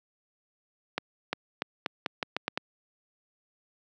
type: accelerating click train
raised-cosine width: 0.3 ms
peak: -12 dBFS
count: 9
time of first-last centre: 0.98-2.575 s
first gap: 350 ms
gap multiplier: 0.83
effects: high-pass 200 Hz 12 dB/octave